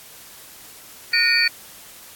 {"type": "tone cluster", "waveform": "sine", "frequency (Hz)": [1447, 1843, 2315, 2448, 4502], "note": ["F#6", "A#6", "D7", "D#7", "C#8"], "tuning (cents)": [-39, -20, -25, -29, 26], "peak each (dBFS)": [-27, -20, -22, -23, -19], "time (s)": [1.13, 1.48], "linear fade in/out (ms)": 5, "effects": ["white hiss -43 dBFS RMS until 2.15 s", "AAC 64 kbps"]}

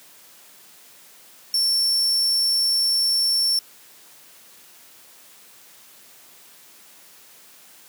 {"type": "tone", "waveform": "40% pulse", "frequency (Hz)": 5430, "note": "F8", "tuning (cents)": -50, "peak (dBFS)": -17, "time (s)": [1.54, 3.59], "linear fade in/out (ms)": 2, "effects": ["white hiss -49 dBFS RMS until 7.88 s", "high-pass 150 Hz 12 dB/octave"]}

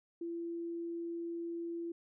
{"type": "tone", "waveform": "sine", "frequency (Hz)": 338.3, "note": "E4", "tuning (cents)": 45, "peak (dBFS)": -37, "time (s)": [0.21, 1.92], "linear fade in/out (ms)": 5, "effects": []}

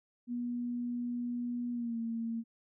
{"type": "tone with pitch glide", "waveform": "sine", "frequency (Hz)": [241.9, 229], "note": ["B3", "A#3"], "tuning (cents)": [-36, -31], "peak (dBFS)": -33, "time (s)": [0.27, 2.44], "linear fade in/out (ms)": 50, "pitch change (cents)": -95, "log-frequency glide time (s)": [1.72, 1.98], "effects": []}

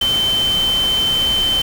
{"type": "tone in noise", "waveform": "sine", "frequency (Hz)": 3085, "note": "G7", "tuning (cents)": -28, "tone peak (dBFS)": -14, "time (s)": [0.01, 1.62], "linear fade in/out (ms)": 5, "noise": "pink", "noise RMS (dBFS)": -26, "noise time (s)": [0.01, 1.62], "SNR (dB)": 9, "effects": []}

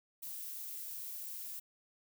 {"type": "noise", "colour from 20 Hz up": "violet", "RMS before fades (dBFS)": -44, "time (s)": [0.22, 1.6], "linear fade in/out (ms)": 10, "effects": []}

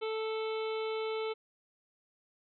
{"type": "harmonic tone", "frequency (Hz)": 440, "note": "A4", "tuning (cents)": 0, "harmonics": [1, 2, 3, 5, 6, 7, 8, 9], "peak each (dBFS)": [-33, -44, -44, -46, -51, -50, -52, -51], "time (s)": [0.01, 1.34], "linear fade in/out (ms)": 20, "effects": []}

